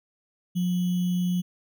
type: tone with sample-and-hold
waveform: sine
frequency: 178.8 Hz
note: F3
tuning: 41 cents sharp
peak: -22 dBFS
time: 0.55-1.42 s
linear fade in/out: 20 ms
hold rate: 3150 Hz
effects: none